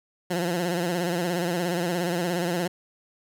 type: tone with vibrato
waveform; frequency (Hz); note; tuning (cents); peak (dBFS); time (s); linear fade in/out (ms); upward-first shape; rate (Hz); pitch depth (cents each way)
15% pulse; 174.61; F3; 0; -18; 0.3-2.68; 10; sine; 17; 79
effects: none